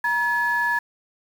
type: tone pair together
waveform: sine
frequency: 951.1 / 1709 Hz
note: A#5 / G#6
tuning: +35 / +49 cents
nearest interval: minor seventh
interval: 1014 cents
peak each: -23 / -20 dBFS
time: 0.04-0.79 s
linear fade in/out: 5 ms
effects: tanh soft clip ceiling -13 dBFS + 7-bit